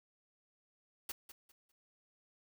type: noise with echo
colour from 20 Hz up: white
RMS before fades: -41 dBFS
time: 1.09-1.12 s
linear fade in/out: 5 ms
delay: 200 ms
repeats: 3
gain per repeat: -12 dB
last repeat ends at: 1.72 s
effects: none